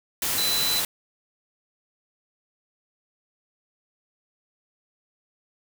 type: tone in noise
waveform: sine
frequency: 4006 Hz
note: B7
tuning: 24 cents sharp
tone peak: -24 dBFS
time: 0.38-0.8 s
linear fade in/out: 2 ms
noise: white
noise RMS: -26 dBFS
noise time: 0.22-0.85 s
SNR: -1 dB
effects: none